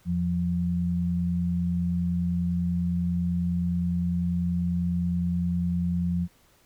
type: tone pair together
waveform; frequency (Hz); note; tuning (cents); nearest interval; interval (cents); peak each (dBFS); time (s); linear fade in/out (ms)
sine; 84.67 / 174.61; E2 / F3; +47 / 0; octave + minor second; 1253; -30 / -24; 0.05-6.28; 50
effects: pink hiss -61 dBFS RMS until 6.65 s